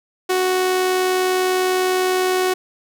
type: tone with amplitude modulation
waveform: sawtooth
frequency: 370 Hz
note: F#4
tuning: in tune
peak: -11 dBFS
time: 0.29-2.54 s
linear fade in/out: 10 ms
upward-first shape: sine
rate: 79.9 Hz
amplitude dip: 30%
effects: none